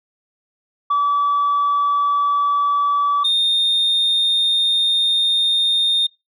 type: tone pair in turn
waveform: sine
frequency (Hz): 1150 / 3657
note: D6 / A#7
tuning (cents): -37 / -34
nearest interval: octave + minor sixth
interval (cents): 2003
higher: second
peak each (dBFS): -12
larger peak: neither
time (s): 0.9-3.24 / 3.24-6.07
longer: second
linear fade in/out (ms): 10
effects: noise-tail reverb RT60 0.2 s tail -20 dB re dry + tanh soft clip ceiling -12 dBFS